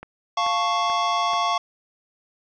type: click train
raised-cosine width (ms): 0.5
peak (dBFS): -22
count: 4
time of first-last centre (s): 0.03-1.334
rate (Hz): 2.3
type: chord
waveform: square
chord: F augmented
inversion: none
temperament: equal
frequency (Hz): 698.5 / 880 / 1108.7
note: F5 / A5 / C#6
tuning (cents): 0 / 0 / 0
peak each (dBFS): -26 / -29 / -23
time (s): 0.37-1.58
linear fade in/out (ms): 5
effects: resampled to 16000 Hz + 9-bit